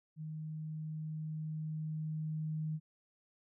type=tone with level ramp; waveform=sine; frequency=155.8 Hz; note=D#3; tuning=3 cents sharp; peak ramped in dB=-40 to -34 dBFS; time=0.16-2.8 s; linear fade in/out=50 ms; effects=none